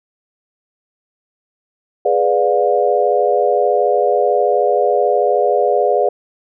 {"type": "chord", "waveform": "sine", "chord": "G# diminished seventh", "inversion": "none", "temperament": "equal with one note detuned", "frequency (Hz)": [415.3, 493.9, 587.3, 711.5], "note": ["G#4", "B4", "D5", "F5"], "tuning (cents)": [0, 0, 0, 32], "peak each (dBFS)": -17, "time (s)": [2.05, 6.09], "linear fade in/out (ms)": 5, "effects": []}